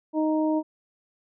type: harmonic tone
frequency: 311.1 Hz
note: D#4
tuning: in tune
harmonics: 1 / 2 / 3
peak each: -22 / -28 / -32 dBFS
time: 0.13-0.63 s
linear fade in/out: 50 ms
effects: none